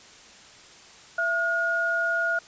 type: tone pair together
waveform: sine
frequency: 669 / 1434 Hz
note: E5 / F6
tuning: +25 / +45 cents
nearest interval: octave + minor second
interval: 1320 cents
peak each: -29 / -23 dBFS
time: 1.18-2.39 s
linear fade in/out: 5 ms
effects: white hiss -49 dBFS RMS until 2.47 s + resampled to 16000 Hz